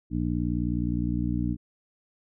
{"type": "harmonic tone", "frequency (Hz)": 59.6, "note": "A#1", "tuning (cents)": 39, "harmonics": [1, 2, 3, 4, 5], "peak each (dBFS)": [-31, -31, -31, -31, -31], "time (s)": [0.1, 1.57], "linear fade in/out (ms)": 50, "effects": []}